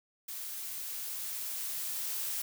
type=noise with level ramp; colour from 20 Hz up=blue; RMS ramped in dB=-41 to -35 dBFS; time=0.28-2.42 s; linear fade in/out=5 ms; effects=none